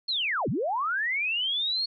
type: linear two-way sweep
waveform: sine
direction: down then up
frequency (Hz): 4377 to 97.3 to 4377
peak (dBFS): -25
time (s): 0.08-1.86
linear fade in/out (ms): 10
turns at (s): 0.49
effects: none